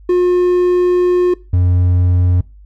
triangle tone pair in turn, 358.1 / 89.53 Hz, F4 / F2, +43 / +44 cents, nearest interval 2 octaves, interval 2399 cents, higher first, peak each -7 dBFS, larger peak neither, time 0.09-1.34 / 1.53-2.41 s, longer first, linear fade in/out 5 ms, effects noise-tail reverb RT60 0.3 s tail -22 dB re dry + added 50 Hz sine -37 dBFS peak until 2.65 s

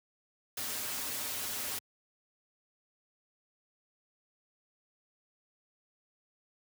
white noise with comb filter, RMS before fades -37 dBFS, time 0.57-1.79 s, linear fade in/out 5 ms, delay 5.9 ms, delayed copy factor -0.75, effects high-pass 80 Hz 12 dB/octave

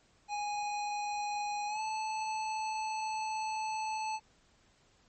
square tone with pitch glide, 828 to 871.2 Hz, G#5 to A5, -5 to -17 cents, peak -34 dBFS, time 0.28-4.2 s, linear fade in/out 50 ms, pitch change +88 cents, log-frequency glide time 1.67-1.81 s, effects pink hiss -67 dBFS RMS until 5.08 s + MP3 32 kbps

